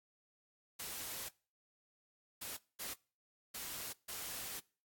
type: noise bursts at uneven times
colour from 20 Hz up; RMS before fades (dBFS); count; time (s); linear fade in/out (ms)
white; -44; 5; 0.79-1.29 / 2.41-2.57 / 2.79-2.94 / 3.54-3.93 / 4.08-4.6; 10
effects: noise-tail reverb RT60 0.4 s tail -24 dB re dry + AAC 64 kbps